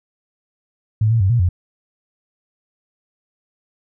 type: tone with pitch steps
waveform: sine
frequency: 108.5 / 114.7 / 95.3 / 119.6 / 89.1 Hz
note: A2 / A#2 / G2 / A#2 / F2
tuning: -24 / -28 / -48 / +45 / +35 cents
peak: -12 dBFS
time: 1.01-1.49 s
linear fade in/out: 5 ms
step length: 96 ms
effects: none